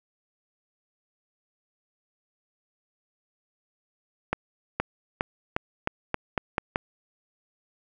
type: accelerating click train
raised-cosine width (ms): 0.5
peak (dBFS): -9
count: 9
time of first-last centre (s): 4.33-6.759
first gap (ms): 470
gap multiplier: 0.87
effects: none